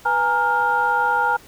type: tone cluster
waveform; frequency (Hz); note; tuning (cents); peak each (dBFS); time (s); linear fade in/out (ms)
sine; 492.4 / 826 / 926 / 1408; B4 / G#5 / A#5 / F6; -5 / -10 / -12 / +14; -28 / -21 / -20 / -20; 0.05-1.37; 10
effects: tanh soft clip ceiling -7 dBFS + pink hiss -47 dBFS RMS until 1.47 s